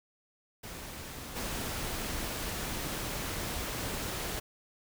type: noise with level steps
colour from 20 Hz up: pink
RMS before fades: -43 / -36 dBFS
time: 0.63-4.4 s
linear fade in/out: 10 ms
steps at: 1.35 s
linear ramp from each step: 20 ms
effects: none